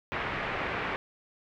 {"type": "low-pass noise", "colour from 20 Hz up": "white", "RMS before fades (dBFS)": -33, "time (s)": [0.12, 0.96], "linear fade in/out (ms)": 0, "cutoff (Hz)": 2300, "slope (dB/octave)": 24, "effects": []}